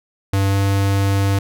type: tone with pitch glide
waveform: square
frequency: 98 to 98.62 Hz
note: G2 to G2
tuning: 0 to +11 cents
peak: -15 dBFS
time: 0.33-1.39 s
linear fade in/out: 5 ms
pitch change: +11 cents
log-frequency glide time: 0.49-0.55 s
effects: none